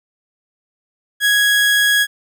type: tone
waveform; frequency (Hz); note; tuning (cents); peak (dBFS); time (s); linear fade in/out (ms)
30% pulse; 1661.2; G#6; 0; -9; 1.2-2.07; 50
effects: none